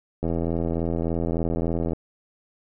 click train, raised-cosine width 2 ms, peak -13 dBFS, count 143, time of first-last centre 0.23-1.933 s, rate 83.4 Hz, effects none

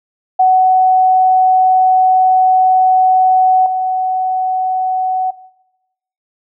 sine tone with level steps, 747 Hz, F#5, 16 cents sharp, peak -6 / -12 dBFS, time 0.39-5.31 s, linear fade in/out 10 ms, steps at 3.66 s, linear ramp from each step 2 ms, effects noise-tail reverb RT60 0.9 s tail -20 dB re dry

